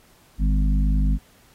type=harmonic tone with a mistuned harmonic; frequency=51.3 Hz; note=G#1; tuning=21 cents flat; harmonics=1 / 3 / 4 / 5; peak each=-17 / -27 / -29 / -31 dBFS; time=0.38-1.19 s; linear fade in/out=50 ms; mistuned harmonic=4; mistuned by=-16 cents; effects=pink hiss -56 dBFS RMS until 1.54 s + AAC 48 kbps